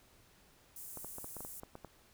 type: high-pass noise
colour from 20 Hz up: pink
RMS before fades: -48 dBFS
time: 0.76-1.6 s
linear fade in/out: 2 ms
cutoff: 8300 Hz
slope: 24 dB/octave
type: clicks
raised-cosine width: 1 ms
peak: -32 dBFS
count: 10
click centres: 0.973 / 1.046 / 1.184 / 1.244 / 1.367 / 1.406 / 1.449 / 1.634 / 1.754 / 1.847 s
effects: pink hiss -65 dBFS RMS until 2.13 s